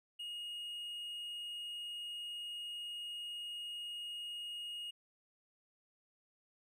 triangle tone, 2869 Hz, F7, 46 cents sharp, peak -40 dBFS, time 0.19-4.91 s, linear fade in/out 10 ms, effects none

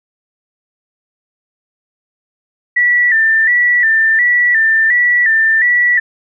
sine tone with vibrato, 1864.7 Hz, A#6, in tune, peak -8 dBFS, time 2.76-6 s, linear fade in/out 10 ms, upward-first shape square, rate 1.4 Hz, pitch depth 75 cents each way, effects none

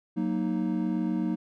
triangle chord, D# minor, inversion first, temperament equal, 185 / 233.1 / 311.1 Hz, F#3 / A#3 / D#4, 0 / 0 / 0 cents, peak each -28 dBFS, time 0.16-1.36 s, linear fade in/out 20 ms, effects none

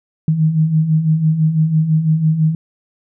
sine beating tone pair, 153.2 / 159.2 Hz, D#3 / D#3, -27 / +40 cents, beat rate 6 Hz, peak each -19 / -12 dBFS, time 0.28-2.55 s, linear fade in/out 2 ms, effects none

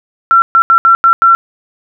sine tone bursts at uneven times, 1355 Hz, E6, 47 cents sharp, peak -3 dBFS, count 6, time 0.31-0.42 / 0.55-0.62 / 0.7-0.78 / 0.85-0.95 / 1.04-1.13 / 1.22-1.35 s, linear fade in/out 0 ms, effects none

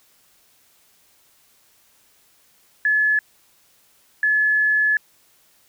sine tone bursts at uneven times, 1714 Hz, A6, 46 cents flat, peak -15 dBFS, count 2, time 2.85-3.19 / 4.23-4.97 s, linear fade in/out 2 ms, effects white hiss -58 dBFS RMS until 5.68 s

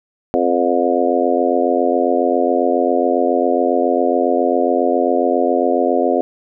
harmonic tone with a mistuned harmonic, 87.31 Hz, F2, in tune, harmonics 3 / 4 / 5 / 6 / 7 / 8, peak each -20 / -20 / -20 / -20 / -20 / -20 dBFS, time 0.34-6.21 s, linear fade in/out 0 ms, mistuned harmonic 8, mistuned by +40 cents, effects none

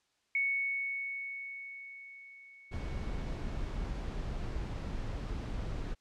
sine tone with exponential decay, 2217 Hz, C#7, in tune, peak -27 dBFS, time 0.35-3.85 s, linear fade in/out 2 ms, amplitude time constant 760 ms
brown noise, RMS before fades -37 dBFS, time 2.71-5.95 s, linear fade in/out 20 ms
effects white hiss -75 dBFS RMS until 6 s + low-pass 6000 Hz 12 dB/octave

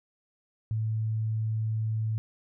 sine tone, 110 Hz, A2, in tune, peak -26 dBFS, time 0.71-2.18 s, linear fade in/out 0 ms, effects none

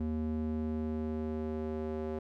square tone with band-pass filter sweep, 77.78 Hz, D#2, in tune, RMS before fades -35 dBFS, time 0-2.19 s, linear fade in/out 5 ms, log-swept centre 210 to 410 Hz, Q 1.6, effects none

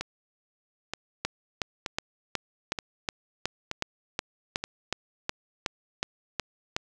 two click trains, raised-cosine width 0.2 ms, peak -14 / -10 dBFS, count 6 / 16, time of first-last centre 0.01-4.64 / 1.25-6.765 s, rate 1.08 / 2.72 Hz, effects none

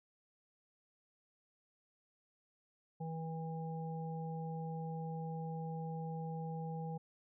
harmonic tone, 161.8 Hz, E3, 32 cents flat, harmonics 1 / 3 / 5, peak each -40 / -48 / -47 dBFS, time 3-6.98 s, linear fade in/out 10 ms, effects none

